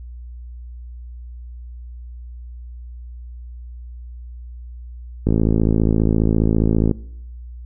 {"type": "click train", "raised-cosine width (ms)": 3, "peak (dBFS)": -4, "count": 91, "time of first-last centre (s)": [5.27, 6.912], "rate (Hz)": 54.8, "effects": ["noise-tail reverb RT60 0.8 s tail -23 dB re dry", "added 60 Hz sine -32 dBFS peak until 7.65 s"]}